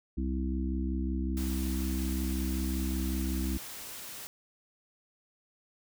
harmonic tone, 65.41 Hz, C2, in tune, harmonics 1 / 3 / 4 / 5, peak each -31 / -36 / -37 / -38 dBFS, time 0.17-3.58 s, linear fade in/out 10 ms
white noise, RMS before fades -43 dBFS, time 1.37-4.27 s, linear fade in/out 0 ms
effects none

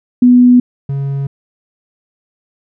sine / triangle tone pair in turn, 246.9 / 138.57 Hz, B3 / C#3, 0 / 0 cents, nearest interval minor seventh, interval 1000 cents, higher first, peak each -3 / -13 dBFS, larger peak first, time 0.22-0.6 / 0.89-1.27 s, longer neither, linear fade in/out 5 ms, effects none

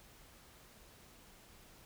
silence, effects pink hiss -60 dBFS RMS until 1.85 s

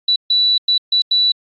sine tone bursts at uneven times, 3951 Hz, B7, in tune, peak -11 dBFS, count 5, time 0.08-0.16 / 0.3-0.58 / 0.68-0.78 / 0.92-1.02 / 1.11-1.32 s, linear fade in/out 5 ms, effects AAC 64 kbps

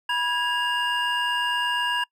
triangle tone cluster, 976 / 1649 / 2820 Hz, B5 / G#6 / F7, -21 / -13 / +16 cents, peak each -25 dBFS, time 0.09-2.04 s, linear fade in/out 5 ms, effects noise-tail reverb RT60 0.1 s tail -25 dB re dry

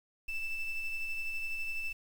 triangle ring-modulated tone, 1326 Hz, E6, 10 cents sharp, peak -28 dBFS, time 0.28-1.93 s, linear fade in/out 10 ms, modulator 1320 Hz, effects 9-bit

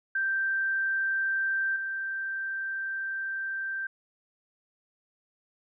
sine tone with level steps, 1568 Hz, G6, in tune, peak -25 / -30 dBFS, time 0.15-3.87 s, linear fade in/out 5 ms, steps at 1.76 s, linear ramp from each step 2 ms, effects none

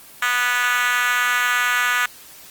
5% pulse tone with high-pass filter, 245.8 Hz, B3, 8 cents flat, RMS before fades -19 dBFS, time 0.22-2.06 s, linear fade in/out 5 ms, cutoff 1400 Hz, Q 3, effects white hiss -43 dBFS RMS until 2.5 s + Opus 24 kbps

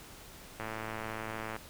click train, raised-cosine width 0.5 ms, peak -23 dBFS, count 107, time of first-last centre 0.6-1.564 s, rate 110 Hz, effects pink hiss -51 dBFS RMS until 1.69 s

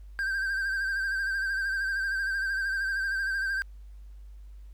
triangle tone with vibrato, 1574 Hz, G6, 7 cents sharp, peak -25 dBFS, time 0.19-3.62 s, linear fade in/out 0 ms, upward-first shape sine, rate 13 Hz, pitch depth 48 cents each way, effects added 50 Hz sine -43 dBFS peak until 4.73 s + pink hiss -70 dBFS RMS until 4.73 s

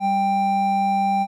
triangle tone pair together, 196.26 / 788 Hz, G3 / G5, +2 / +9 cents, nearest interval 2 octaves, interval 2407 cents, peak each -23 / -16 dBFS, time 0-1.27 s, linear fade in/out 50 ms, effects none

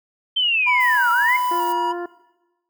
sine linear two-way sweep, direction down then up, 3136 to 1324 to 2157 Hz, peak -16 dBFS, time 0.36-1.37 s, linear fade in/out 10 ms, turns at 1.11 s
triangle tone with vibrato, 978 Hz, B5, 17 cents flat, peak -17 dBFS, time 0.66-1.93 s, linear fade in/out 20 ms, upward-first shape square, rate 1.6 Hz, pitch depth 25 cents each way
violet noise, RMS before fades -36 dBFS, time 0.8-1.73 s, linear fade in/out 10 ms
harmonic tone, 349.2 Hz, F4, in tune, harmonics 1 / 2 / 3 / 4 / 5, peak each -26 / -32 / -36 / -38 / -40 dBFS, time 1.51-2.06 s, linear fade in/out 5 ms
effects noise-tail reverb RT60 1.0 s tail -18 dB re dry

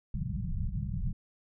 pink low-pass noise, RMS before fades -33 dBFS, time 0.14-1.13 s, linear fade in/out 2 ms, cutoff 200 Hz, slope 96 dB/octave, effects none

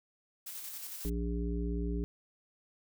blue noise with tremolo, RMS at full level -42 dBFS, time 0.46-1.1 s, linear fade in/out 10 ms, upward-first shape square, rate 11 Hz, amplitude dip 30%
harmonic tone, 58.27 Hz, A#1, in tune, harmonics 1 / 3 / 5 / 7, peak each -33 / -38 / -40 / -41 dBFS, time 1.05-2.04 s, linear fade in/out 0 ms
effects none

